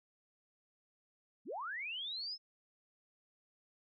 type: linear sweep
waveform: sine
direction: up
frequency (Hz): 158.4 to 5274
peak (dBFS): -39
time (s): 1.45-2.38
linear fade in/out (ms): 50
effects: none